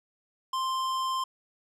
triangle tone with hard clipping, 1047 Hz, C6, 1 cent sharp, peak -29 dBFS, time 0.53-1.24 s, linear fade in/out 5 ms, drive 18 dB, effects none

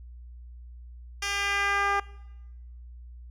10% pulse tone with band-pass filter sweep, 401.4 Hz, G4, 41 cents sharp, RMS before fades -27 dBFS, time 1.22-2 s, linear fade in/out 5 ms, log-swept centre 4200 to 980 Hz, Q 1.1, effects noise-tail reverb RT60 1.0 s tail -21 dB re dry + added 60 Hz sine -42 dBFS peak until 3.3 s

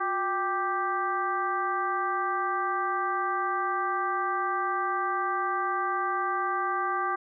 harmonic tone with a mistuned harmonic, 392 Hz, G4, in tune, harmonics 1 / 2 / 3 / 4 / 5, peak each -35 / -32 / -28 / -34 / -41 dBFS, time 0-7.16 s, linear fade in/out 10 ms, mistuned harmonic 1, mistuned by -140 cents, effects none

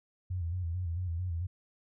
sine tone with vibrato, 87.31 Hz, F2, in tune, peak -31 dBFS, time 0.3-1.47 s, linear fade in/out 10 ms, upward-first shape square, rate 4.5 Hz, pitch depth 76 cents each way, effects none

